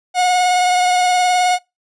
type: tone with vibrato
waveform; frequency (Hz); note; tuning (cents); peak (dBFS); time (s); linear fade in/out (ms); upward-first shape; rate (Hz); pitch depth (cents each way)
45% pulse; 725; F#5; -35; -12; 0.14-1.59; 50; triangle; 19; 22
effects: noise-tail reverb RT60 0.2 s tail -24 dB re dry + resampled to 22050 Hz